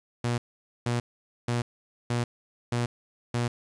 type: tone bursts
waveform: sawtooth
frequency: 120.1 Hz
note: B2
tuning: 48 cents flat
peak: -21 dBFS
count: 6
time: 0.24-3.48 s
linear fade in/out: 5 ms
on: 140 ms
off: 480 ms
effects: resampled to 22050 Hz + 9-bit